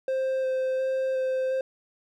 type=tone with vibrato; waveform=triangle; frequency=523.3 Hz; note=C5; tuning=in tune; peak=-22 dBFS; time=0.08-1.61 s; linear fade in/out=2 ms; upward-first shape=square; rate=1.4 Hz; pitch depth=9 cents each way; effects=none